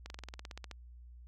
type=slowing click train; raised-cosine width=0.2 ms; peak=-27 dBFS; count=13; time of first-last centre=0.06-0.713 s; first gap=41 ms; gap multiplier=1.05; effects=added 60 Hz sine -50 dBFS peak until 1.27 s